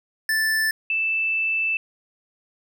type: tone pair in turn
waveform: square / sine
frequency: 1760 / 2643 Hz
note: A6 / E7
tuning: 0 / +4 cents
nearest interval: perfect fifth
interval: 704 cents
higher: second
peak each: -20 dBFS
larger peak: neither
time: 0.29-0.71 / 0.9-1.77 s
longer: second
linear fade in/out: 2 ms
effects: none